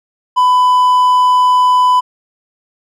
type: tone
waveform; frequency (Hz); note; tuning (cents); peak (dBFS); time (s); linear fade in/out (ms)
triangle; 1000; B5; +21; -5; 0.36-2.01; 20
effects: none